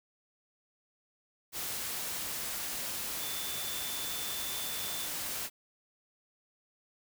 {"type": "tone in noise", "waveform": "sine", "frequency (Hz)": 3520, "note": "A7", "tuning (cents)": 0, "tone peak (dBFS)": -42, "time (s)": [3.18, 5.09], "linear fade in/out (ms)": 50, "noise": "white", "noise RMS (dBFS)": -37, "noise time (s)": [1.52, 5.5], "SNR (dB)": -8, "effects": []}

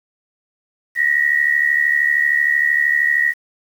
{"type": "tone pair together", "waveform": "sine", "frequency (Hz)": [1864.7, 1937.7], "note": ["A#6", "B6"], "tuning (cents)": [0, -33], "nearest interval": "minor second", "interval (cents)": 67, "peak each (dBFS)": -16, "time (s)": [0.95, 3.34], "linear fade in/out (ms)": 50, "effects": ["7-bit"]}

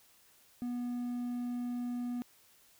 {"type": "tone", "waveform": "triangle", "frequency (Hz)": 243.6, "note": "B3", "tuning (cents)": -24, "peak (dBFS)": -32, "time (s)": [0.62, 2.22], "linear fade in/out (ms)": 0, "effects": ["white hiss -64 dBFS RMS until 2.79 s"]}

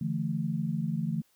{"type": "chord", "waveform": "sine", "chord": "D suspended second", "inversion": "none", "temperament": "equal with one note detuned", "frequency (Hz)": [146.83, 167.21, 220], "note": ["D3", "E3", "A3"], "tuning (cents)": [0, 25, 0], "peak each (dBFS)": [-33, -31, -33], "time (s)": [0.01, 1.22], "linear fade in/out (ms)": 5, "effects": ["white hiss -68 dBFS RMS until 1.35 s"]}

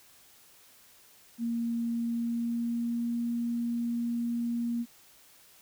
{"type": "tone with pitch glide", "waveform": "sine", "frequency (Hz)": [233.1, 235.8], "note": ["A#3", "A#3"], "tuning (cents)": [0, 20], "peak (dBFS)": -28, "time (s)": [1.38, 4.86], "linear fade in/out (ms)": 50, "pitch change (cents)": 20, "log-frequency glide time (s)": [1.9, 3.17], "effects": ["white hiss -58 dBFS RMS until 5.61 s"]}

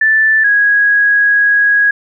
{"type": "tone pair in turn", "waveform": "sine", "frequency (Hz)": [1760, 1656.5], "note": ["A6", "G#6"], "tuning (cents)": [0, -5], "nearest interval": "minor second", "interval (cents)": 105, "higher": "first", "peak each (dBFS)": -7, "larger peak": "neither", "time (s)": [[0.01, 0.44], [0.44, 1.91]], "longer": "second", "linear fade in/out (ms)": 5, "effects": []}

